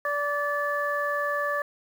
harmonic tone, 580 Hz, D5, 22 cents flat, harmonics 1 / 2 / 3, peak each -29 / -29 / -29 dBFS, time 0.05-1.62 s, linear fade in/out 2 ms, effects 8-bit

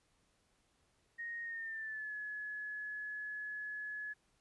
sine tone with pitch glide, 1864.7 to 1700.1 Hz, A#6 to G#6, 0 to +40 cents, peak -40 dBFS, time 1.18-4.14 s, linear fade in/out 20 ms, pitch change -160 cents, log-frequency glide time 1.43-2.14 s, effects pink hiss -75 dBFS RMS until 4.4 s + resampled to 24000 Hz

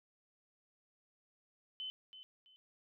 sine tone with echo, 3043 Hz, F#7, 48 cents sharp, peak -40 dBFS, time 1.8-1.9 s, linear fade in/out 0 ms, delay 330 ms, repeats 2, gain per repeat -11 dB, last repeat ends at 2.56 s, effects none

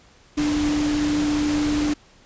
sine tone in noise, 296.7 Hz, D4, 18 cents sharp, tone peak -19 dBFS, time 0.37-1.94 s, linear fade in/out 10 ms, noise pink, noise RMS -29 dBFS, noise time 0.37-1.94 s, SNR +7 dB, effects pink hiss -53 dBFS RMS until 2.25 s + resampled to 16000 Hz

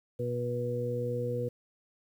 harmonic tone, 121.6 Hz, B2, 26 cents flat, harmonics 1 / 2 / 3 / 4, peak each -34 / -40 / -42 / -32 dBFS, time 0.19-1.49 s, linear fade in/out 10 ms, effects 10-bit

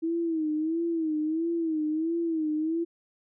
sine tone with vibrato, 321.3 Hz, E4, 44 cents flat, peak -25 dBFS, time 0.02-2.85 s, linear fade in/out 20 ms, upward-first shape sine, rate 1.5 Hz, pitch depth 90 cents each way, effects none

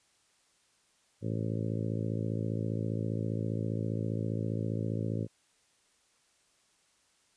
harmonic tone, 55 Hz, A1, in tune, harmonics 2 / 3 / 4 / 5 / 6 / 7 / 8 / 9 / 10, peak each -33 / -37 / -39 / -41 / -43 / -44 / -45 / -46 / -47 dBFS, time 1.21-5.28 s, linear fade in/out 50 ms, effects white hiss -69 dBFS RMS until 7.36 s + resampled to 22050 Hz

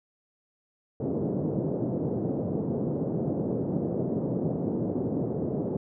pink band-pass noise, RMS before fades -29 dBFS, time 1-5.77 s, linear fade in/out 5 ms, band 130 to 520 Hz, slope 24 dB/octave, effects none

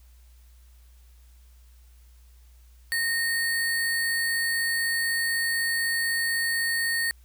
sine tone with sample-and-hold, 1848 Hz, A#6, 16 cents flat, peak -23 dBFS, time 2.92-7.11 s, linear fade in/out 0 ms, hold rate 6300 Hz, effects added 60 Hz sine -50 dBFS peak until 7.24 s + white hiss -64 dBFS RMS until 7.24 s

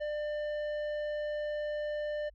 sine tone with tanh clipping, 597 Hz, D5, 28 cents sharp, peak -34 dBFS, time 0-2.3 s, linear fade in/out 20 ms, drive 10 dB, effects added 50 Hz sine -56 dBFS peak until 2.34 s

